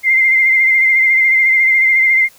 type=tone with vibrato; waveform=sine; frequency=2093 Hz; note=C7; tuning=in tune; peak=-8 dBFS; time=0.03-2.29 s; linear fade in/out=50 ms; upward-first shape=sine; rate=14 Hz; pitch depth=32 cents each way; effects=white hiss -46 dBFS RMS until 2.38 s